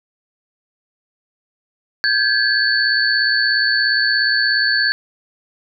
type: tone cluster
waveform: sine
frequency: 1582 / 1699 / 4462 Hz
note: G6 / G#6 / C#8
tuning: +15 / +39 / +11 cents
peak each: -18 dBFS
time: 2.04-4.92 s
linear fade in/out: 0 ms
effects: none